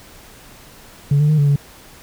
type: tone with pitch steps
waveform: sine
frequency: 142.7 / 149 / 153.7 / 143.9 / 142.4 Hz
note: D3 / D3 / D#3 / D3 / C#3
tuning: -49 / +25 / -21 / -35 / +47 cents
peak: -9 dBFS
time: 1.11-1.56 s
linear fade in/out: 5 ms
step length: 90 ms
effects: tanh soft clip ceiling -9 dBFS + pink hiss -43 dBFS RMS until 2.02 s